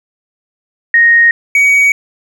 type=tone pair in turn; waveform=sine / triangle; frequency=1864.7 / 2256 Hz; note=A#6 / C#7; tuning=0 / +30 cents; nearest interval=minor third; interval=330 cents; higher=second; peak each=-4 dBFS; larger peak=neither; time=0.94-1.31 / 1.55-1.92 s; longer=neither; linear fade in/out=2 ms; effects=none